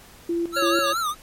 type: tone with tremolo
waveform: sine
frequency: 339.8 Hz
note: F4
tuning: 47 cents flat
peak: -21 dBFS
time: 0.29-0.94 s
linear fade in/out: 5 ms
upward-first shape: square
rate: 3 Hz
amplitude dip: 75%
type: tone with vibrato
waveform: square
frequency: 1282 Hz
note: E6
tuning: 49 cents flat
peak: -23 dBFS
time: 0.52-1.15 s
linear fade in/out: 50 ms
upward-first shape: triangle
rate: 4.8 Hz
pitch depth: 160 cents each way
type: harmonic tone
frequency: 554.4 Hz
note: C#5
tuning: in tune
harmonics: 1 / 3 / 5 / 7 / 8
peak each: -24 / -29 / -31 / -32 / -33 dBFS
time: 0.56-0.93 s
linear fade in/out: 10 ms
effects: pink hiss -48 dBFS RMS until 1.22 s + MP3 64 kbps